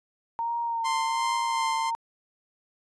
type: tone with vibrato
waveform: sine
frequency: 920 Hz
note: A#5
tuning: 23 cents flat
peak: -26 dBFS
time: 0.39-1.95 s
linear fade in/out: 0 ms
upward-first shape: sine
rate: 1.3 Hz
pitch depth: 35 cents each way
type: tone with tremolo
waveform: sawtooth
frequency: 1046.5 Hz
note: C6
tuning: in tune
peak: -23 dBFS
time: 0.84-1.91 s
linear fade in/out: 20 ms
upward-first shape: sine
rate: 2.8 Hz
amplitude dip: 30%
effects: resampled to 22050 Hz